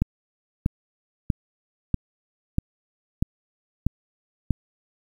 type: click train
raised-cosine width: 5 ms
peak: -8 dBFS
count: 8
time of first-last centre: 0.02-4.507 s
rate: 1.56 Hz
effects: 8-bit